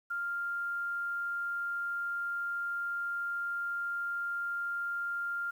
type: tone with quantisation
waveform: sine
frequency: 1396.9 Hz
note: F6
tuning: in tune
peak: -32 dBFS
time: 0.1-5.51 s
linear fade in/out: 10 ms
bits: 10
effects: none